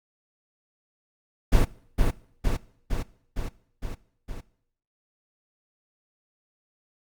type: noise with echo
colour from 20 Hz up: brown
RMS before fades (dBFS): -17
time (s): 1.52-1.65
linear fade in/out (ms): 10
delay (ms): 460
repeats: 6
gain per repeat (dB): -3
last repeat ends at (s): 4.41
effects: noise-tail reverb RT60 0.7 s tail -21 dB re dry + Opus 48 kbps